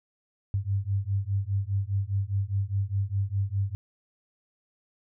sine beating tone pair, 96.5 / 101.4 Hz, G2 / G#2, -27 / -41 cents, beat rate 4.9 Hz, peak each -28 dBFS, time 0.54-3.75 s, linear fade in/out 0 ms, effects none

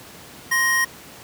square tone pair together, 1046.5 / 1873.8 Hz, C6 / A#6, 0 / +8 cents, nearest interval minor seventh, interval 1008 cents, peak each -27 / -18 dBFS, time 0.51-0.85 s, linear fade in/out 10 ms, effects pink hiss -42 dBFS RMS until 1.23 s + high-pass 100 Hz 12 dB/octave

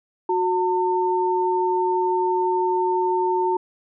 sine tone pair together, 365.9 / 903 Hz, F#4 / A5, -19 / +45 cents, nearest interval octave + major third, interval 1564 cents, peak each -21 dBFS, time 0.29-3.57 s, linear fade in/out 5 ms, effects none

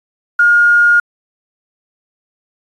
sine tone with quantisation, 1424 Hz, F6, 33 cents sharp, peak -6 dBFS, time 0.39-1 s, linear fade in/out 5 ms, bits 6, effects resampled to 22050 Hz

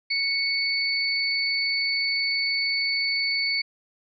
sine tone pair together, 2217 / 4487 Hz, C#7 / C#8, 0 / +20 cents, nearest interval octave, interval 1220 cents, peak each -25 dBFS, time 0.1-3.62 s, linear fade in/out 10 ms, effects none

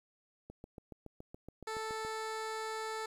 click train, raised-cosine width 2 ms, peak -34 dBFS, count 12, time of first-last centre 0.5-2.049 s, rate 7.1 Hz
15% pulse tone, 440 Hz, A4, in tune, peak -31 dBFS, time 1.67-3.06 s, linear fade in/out 5 ms
effects low-pass 10000 Hz 12 dB/octave + 11-bit

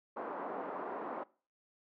white band-pass noise, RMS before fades -41 dBFS, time 0.16-1.24 s, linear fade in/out 10 ms, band 250 to 1100 Hz, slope 24 dB/octave, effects noise-tail reverb RT60 0.4 s tail -22 dB re dry

